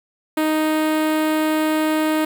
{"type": "tone with notch filter", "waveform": "sawtooth", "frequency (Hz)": 311.1, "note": "D#4", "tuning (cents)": 0, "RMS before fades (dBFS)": -19, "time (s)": [0.37, 2.25], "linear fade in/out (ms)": 5, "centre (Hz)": 5900, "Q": 0.87, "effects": ["7-bit"]}